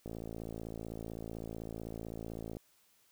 click train, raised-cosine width 2 ms, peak -29 dBFS, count 141, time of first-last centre 0.06-2.569 s, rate 55.8 Hz, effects white hiss -69 dBFS RMS until 3.11 s

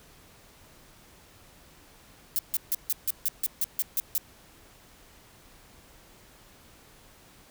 violet noise bursts, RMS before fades -26 dBFS, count 11, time 2.36-4.179 s, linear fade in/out 0 ms, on 29 ms, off 150 ms, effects pink hiss -55 dBFS RMS until 7.5 s

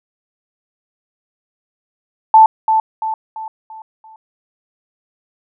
sine tone with echo, 880 Hz, A5, in tune, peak -3 dBFS, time 2.34-2.46 s, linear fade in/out 2 ms, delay 340 ms, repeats 5, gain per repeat -7 dB, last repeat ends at 4.16 s, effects none

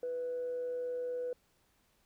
sine tone with amplitude modulation, 493.9 Hz, B4, in tune, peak -32 dBFS, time 0.03-1.33 s, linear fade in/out 2 ms, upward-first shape sine, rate 160 Hz, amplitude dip 25%, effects tanh soft clip ceiling -30 dBFS + pink hiss -72 dBFS RMS until 2.05 s

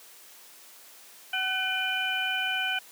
harmonic tone with a mistuned harmonic, 754 Hz, F#5, 32 cents sharp, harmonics 1 / 2 / 3 / 4, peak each -35 / -30 / -32 / -31 dBFS, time 1.33-2.79 s, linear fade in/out 5 ms, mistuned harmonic 3, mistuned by +110 cents, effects white hiss -51 dBFS RMS until 2.91 s + high-pass 300 Hz 12 dB/octave

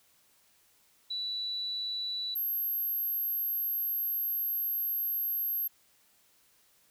sine tone pair in turn, 3951 / 12544 Hz, B7 / G9, 0 / 0 cents, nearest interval octave + minor sixth, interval 2000 cents, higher second, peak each -32 / -29 dBFS, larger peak second, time 1.1-2.35 / 2.35-5.68 s, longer second, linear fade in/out 10 ms, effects white hiss -66 dBFS RMS until 6.9 s

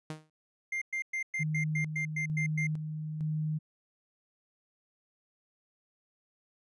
sawtooth tone with exponential decay, 155.56 Hz, D#3, in tune, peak -30 dBFS, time 0.1-0.3 s, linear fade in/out 2 ms, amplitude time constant 42 ms
triangle tone bursts, 2100 Hz, C7, 6 cents sharp, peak -29 dBFS, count 10, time 0.72-2.67 s, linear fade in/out 5 ms, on 96 ms, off 110 ms
sine tone with tremolo, 154.6 Hz, D#3, 11 cents flat, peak -29 dBFS, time 1.39-3.59 s, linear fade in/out 20 ms, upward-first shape square, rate 1.1 Hz, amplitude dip 45%
effects resampled to 24000 Hz

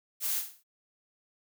blue noise with echo, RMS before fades -31 dBFS, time 0.2-0.43 s, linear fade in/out 50 ms, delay 52 ms, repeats 4, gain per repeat -8 dB, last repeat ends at 0.638 s, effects none

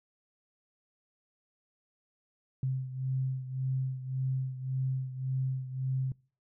sine beating tone pair, 130.81 / 132.61 Hz, C3 / C3, 0 / +24 cents, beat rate 1.8 Hz, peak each -31 / -36 dBFS, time 2.63-6.12 s, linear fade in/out 2 ms, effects noise-tail reverb RT60 0.4 s tail -25 dB re dry

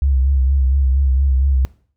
sine tone with vibrato, 67 Hz, C2, 42 cents sharp, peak -12 dBFS, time 0.02-1.65 s, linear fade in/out 0 ms, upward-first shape sine, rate 4.3 Hz, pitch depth 64 cents each way, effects noise-tail reverb RT60 0.5 s tail -20 dB re dry

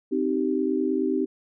sine chord, C minor, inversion none, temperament equal with one note detuned, 261.6 / 311.1 / 387.9 Hz, C4 / Eb4 / G4, 0 / 0 / -18 cents, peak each -26 dBFS, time 0.11-1.26 s, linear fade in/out 20 ms, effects none

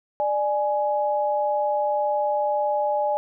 sine tone pair together, 594.2 / 836 Hz, D5 / G#5, +20 / +11 cents, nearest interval tritone, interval 591 cents, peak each -23 dBFS, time 0.2-3.17 s, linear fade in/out 0 ms, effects none

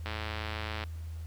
click train, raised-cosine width 0.3 ms, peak -20 dBFS, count 85, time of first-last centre 0.06-0.838 s, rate 108 Hz, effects added 81 Hz sine -37 dBFS peak until 1.26 s + pink hiss -59 dBFS RMS until 1.26 s

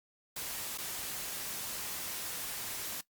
white noise with dropouts, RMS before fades -39 dBFS, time 0.36-3.01 s, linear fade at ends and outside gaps 5 ms, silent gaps 0.776-0.783 s, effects noise-tail reverb RT60 0.1 s tail -18 dB re dry + Opus 48 kbps

